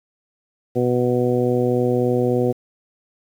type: harmonic tone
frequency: 123.47 Hz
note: B2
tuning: in tune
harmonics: 1 / 2 / 3 / 4 / 5 / 6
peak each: -23 / -22 / -21 / -21 / -32 / -31 dBFS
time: 0.75-2.53 s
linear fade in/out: 20 ms
effects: 8-bit